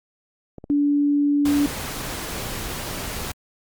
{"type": "clicks", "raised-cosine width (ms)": 2, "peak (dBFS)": -23, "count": 2, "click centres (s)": [0.583, 0.641]}
{"type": "tone", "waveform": "sine", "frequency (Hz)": 288.6, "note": "D4", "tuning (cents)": -30, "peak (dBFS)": -16, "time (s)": [0.7, 1.66], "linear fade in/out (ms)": 0}
{"type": "noise", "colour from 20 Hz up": "pink", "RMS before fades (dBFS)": -30, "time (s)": [1.45, 3.32], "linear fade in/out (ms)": 5}
{"effects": ["Opus 48 kbps"]}